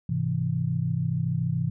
sine chord, Ab augmented, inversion none, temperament equal, 103.83 / 130.81 / 164.81 Hz, Ab2 / C3 / E3, 0 / 0 / 0 cents, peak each -31 / -27 / -27 dBFS, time 0.09-1.7 s, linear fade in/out 5 ms, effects none

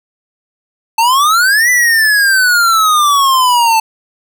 square exponential two-way sweep, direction up then down, 879 to 2000 to 879 Hz, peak -8 dBFS, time 0.98-3.8 s, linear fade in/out 5 ms, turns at 1.7 s, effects none

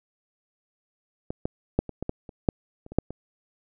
clicks, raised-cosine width 2 ms, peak -17 / -13 / -7 / -22 / -17 / -14 / -27 / -6 / -30 / -26 / -6 / -22 dBFS, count 12, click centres 1.305 / 1.455 / 1.79 / 1.893 / 2.026 / 2.094 / 2.292 / 2.488 / 2.864 / 2.92 / 2.986 / 3.106 s, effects none

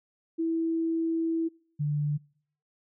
sine tone pair in turn, 327.9 / 147.42 Hz, E4 / D3, -9 / +7 cents, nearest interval octave + major second, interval 1384 cents, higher first, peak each -25 dBFS, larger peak neither, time 0.38-1.49 / 1.79-2.18 s, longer first, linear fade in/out 20 ms, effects noise-tail reverb RT60 0.6 s tail -26 dB re dry

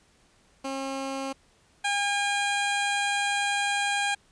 15% pulse tone pair in turn, 270 / 809.1 Hz, C#4 / G#5, -45 / -45 cents, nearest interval octave + perfect fifth, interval 1900 cents, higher second, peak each -24 / -18 dBFS, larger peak second, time 0.64-1.33 / 1.84-4.15 s, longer second, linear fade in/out 10 ms, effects pink hiss -62 dBFS RMS until 4.31 s + resampled to 22050 Hz

